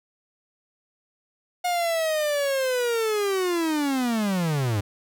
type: linear sweep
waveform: 45% pulse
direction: down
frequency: 720 to 96 Hz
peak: -22 dBFS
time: 1.64-4.81 s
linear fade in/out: 10 ms
effects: none